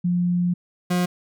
sine / 40% pulse tone pair in turn, 176.6 / 178.55 Hz, F3 / F3, +20 / +39 cents, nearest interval unison, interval 19 cents, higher second, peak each -18 dBFS, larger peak neither, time 0.04-0.54 / 0.9-1.06 s, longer first, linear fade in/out 10 ms, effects none

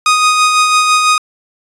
sawtooth tone with tremolo, 1244.5 Hz, D#6, in tune, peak -3 dBFS, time 0.06-1.18 s, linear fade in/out 2 ms, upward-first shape sine, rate 6 Hz, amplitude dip 35%, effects resampled to 22050 Hz

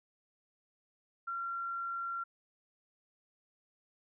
sine tone, 1372 Hz, F6, 31 cents flat, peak -35 dBFS, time 1.27-2.24 s, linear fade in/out 10 ms, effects none

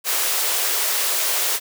white high-pass noise, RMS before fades -21 dBFS, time 0.04-1.6 s, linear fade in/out 50 ms, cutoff 370 Hz, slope 48 dB/octave, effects none

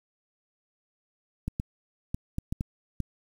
clicks, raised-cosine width 5 ms, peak -17 dBFS, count 7, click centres 1.48 / 1.599 / 2.145 / 2.384 / 2.525 / 2.609 / 3.003 s, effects 8-bit

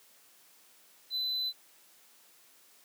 triangle tone, 4016 Hz, B7, 28 cents sharp, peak -29 dBFS, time 1.1-1.53 s, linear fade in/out 50 ms, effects white hiss -61 dBFS RMS until 2.84 s + high-pass 200 Hz 12 dB/octave

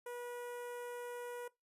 sawtooth tone with notch filter, 485.3 Hz, B4, 30 cents flat, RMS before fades -45 dBFS, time 0.06-1.48 s, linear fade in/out 5 ms, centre 4300 Hz, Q 0.53, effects noise-tail reverb RT60 0.2 s tail -21 dB re dry + resampled to 32000 Hz

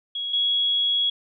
sine tone pair in turn, 3322 / 3334 Hz, G#7 / G#7, 0 / +6 cents, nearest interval unison, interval 6 cents, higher second, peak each -26 / -19 dBFS, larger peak second, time 0.15-0.33 / 0.33-1.1 s, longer second, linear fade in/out 5 ms, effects none

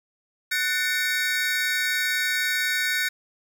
square tone cluster, 1492 / 1790 / 2156 / 2280 / 3788 Hz, F#6 / A6 / C#7 / C#7 / A#7, +14 / +29 / -49 / +48 / +27 cents, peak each -27 / -29 / -33 / -32 / -31 dBFS, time 0.51-3.09 s, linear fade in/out 10 ms, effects none

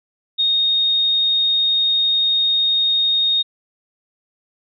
sine tone, 3711 Hz, A#7, 9 cents flat, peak -14 dBFS, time 0.38-3.43 s, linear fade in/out 20 ms, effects none

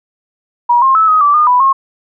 sine tone with pitch steps, 960 / 1065 / 1304 / 1258 / 1161 / 1218 / 990 / 1079 Hz, B5 / C6 / E6 / D#6 / D6 / D#6 / B5 / C#6, -49 / +30 / -19 / +19 / -20 / -37 / +4 / -47 cents, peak -6 dBFS, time 0.69-1.73 s, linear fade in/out 10 ms, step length 130 ms, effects none

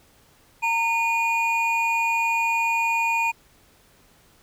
triangle tone pair together, 917 / 2450 Hz, A#5 / D#7, -29 / -27 cents, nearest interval octave + perfect fourth, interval 1702 cents, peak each -21 dBFS, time 0.62-3.32 s, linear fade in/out 20 ms, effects pink hiss -57 dBFS RMS until 4.42 s

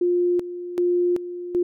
sine tone with tremolo, 353.3 Hz, F4, 20 cents sharp, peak -17 dBFS, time 0.01-1.63 s, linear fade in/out 5 ms, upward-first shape square, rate 1.3 Hz, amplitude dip 75%, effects none

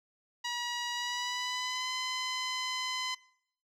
10% pulse tone with pitch glide, 962 to 1019.2 Hz, B5 to C6, -46 to -46 cents, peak -24 dBFS, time 0.44-3.15 s, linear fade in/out 10 ms, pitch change +100 cents, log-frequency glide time 0.93-1.9 s, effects noise-tail reverb RT60 0.7 s tail -22 dB re dry + low-pass 7000 Hz 12 dB/octave

